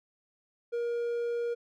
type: tone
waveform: triangle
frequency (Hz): 473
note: A#4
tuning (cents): +25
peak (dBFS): -27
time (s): 0.72-1.55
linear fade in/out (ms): 20
effects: none